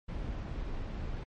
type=noise; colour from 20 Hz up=brown; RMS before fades=-37 dBFS; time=0.08-1.24 s; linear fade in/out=10 ms; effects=low-pass 4000 Hz 12 dB/octave + MP3 48 kbps